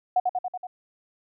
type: tone with echo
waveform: sine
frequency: 731 Hz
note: F#5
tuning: 21 cents flat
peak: -17 dBFS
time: 0.16-0.2 s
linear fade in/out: 5 ms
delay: 94 ms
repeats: 5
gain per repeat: -3 dB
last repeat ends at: 0.67 s
effects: none